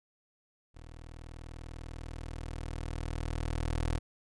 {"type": "tone with level ramp", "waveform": "20% pulse", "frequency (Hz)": 40.16, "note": "E1", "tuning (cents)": -44, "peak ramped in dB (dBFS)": [-43, -24], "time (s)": [0.74, 3.99], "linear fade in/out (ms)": 20, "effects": ["resampled to 24000 Hz"]}